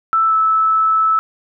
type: tone with pitch glide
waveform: sine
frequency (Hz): 1323 to 1307.8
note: E6 to E6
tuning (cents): +6 to -14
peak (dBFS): -11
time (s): 0.13-1.19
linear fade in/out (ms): 0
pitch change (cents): -20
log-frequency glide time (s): 0.26-0.34
effects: none